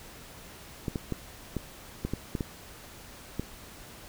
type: clicks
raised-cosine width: 3 ms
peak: -17 dBFS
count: 9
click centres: 0.882 / 0.958 / 1.123 / 1.567 / 2.05 / 2.136 / 2.352 / 2.408 / 3.396 s
effects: pink hiss -48 dBFS RMS until 4.08 s